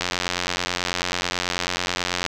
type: click train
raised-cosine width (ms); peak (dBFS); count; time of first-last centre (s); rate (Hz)
0.2; -5; 202; 0.01-2.263; 89.2
effects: none